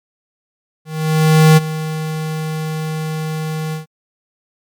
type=tone with ADSR envelope; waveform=square; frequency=156.9 Hz; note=D#3; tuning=15 cents sharp; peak=-5 dBFS; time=0.85-3.86 s; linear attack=720 ms; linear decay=23 ms; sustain=-15 dB; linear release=130 ms; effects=MP3 96 kbps